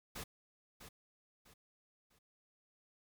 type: noise with echo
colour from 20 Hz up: pink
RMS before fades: -45 dBFS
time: 0.15-0.24 s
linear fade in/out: 10 ms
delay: 650 ms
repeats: 3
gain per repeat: -9 dB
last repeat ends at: 2.19 s
effects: none